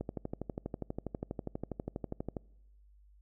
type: click train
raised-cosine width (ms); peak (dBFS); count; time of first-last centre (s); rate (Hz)
2; -23; 30; 0.01-2.368; 12.3
effects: noise-tail reverb RT60 1.0 s tail -26 dB re dry + added 50 Hz sine -58 dBFS peak until 3.21 s